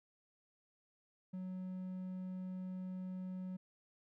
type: tone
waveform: triangle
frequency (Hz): 185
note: F#3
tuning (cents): 0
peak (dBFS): -39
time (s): 1.33-3.57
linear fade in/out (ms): 10
effects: none